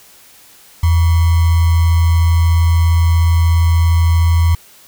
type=tone with sample-and-hold; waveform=sine; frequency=83.5 Hz; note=E2; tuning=23 cents sharp; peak=-8 dBFS; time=0.83-4.55 s; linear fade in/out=5 ms; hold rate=1050 Hz; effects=white hiss -44 dBFS RMS until 4.87 s